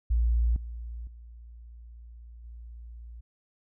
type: tone with level steps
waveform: sine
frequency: 58.1 Hz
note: A#1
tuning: 5 cents flat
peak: -21 / -35 / -44 / -41 dBFS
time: 0.1-3.21 s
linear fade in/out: 10 ms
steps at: 0.56 / 1.07 / 2.44 s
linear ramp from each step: 2 ms
effects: none